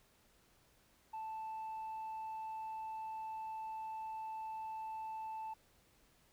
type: tone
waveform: sine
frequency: 880 Hz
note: A5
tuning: in tune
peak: -39 dBFS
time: 1.13-5.54 s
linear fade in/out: 10 ms
effects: tanh soft clip ceiling -40 dBFS + pink hiss -70 dBFS RMS until 6.32 s